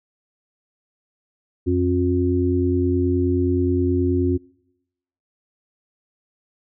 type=harmonic tone; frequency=89.5 Hz; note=F2; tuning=43 cents sharp; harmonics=1 / 3 / 4; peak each=-21 / -21 / -21 dBFS; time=1.66-4.38 s; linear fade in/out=20 ms; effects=noise-tail reverb RT60 0.9 s tail -26 dB re dry